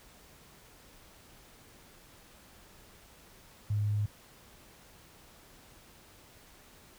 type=tone; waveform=sine; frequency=104.2 Hz; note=G#2; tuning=6 cents sharp; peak=-27 dBFS; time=3.7-4.06 s; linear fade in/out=5 ms; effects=pink hiss -57 dBFS RMS until 6.98 s